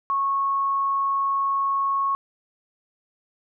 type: tone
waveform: sine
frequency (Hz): 1100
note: C#6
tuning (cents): -14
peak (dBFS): -20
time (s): 0.1-2.15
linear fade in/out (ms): 0
effects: none